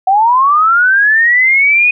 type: linear sweep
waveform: sine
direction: up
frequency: 740 to 2496 Hz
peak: -6 dBFS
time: 0.07-1.91 s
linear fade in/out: 5 ms
effects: none